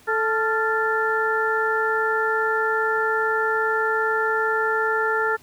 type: harmonic tone with a mistuned harmonic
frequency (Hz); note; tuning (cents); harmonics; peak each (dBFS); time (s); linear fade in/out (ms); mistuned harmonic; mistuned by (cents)
440; A4; 0; 1 / 2 / 3 / 4; -24 / -27 / -23 / -26; 0.07-5.37; 20; 3; +80
effects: pink hiss -52 dBFS RMS until 5.42 s + high-pass 80 Hz 12 dB/octave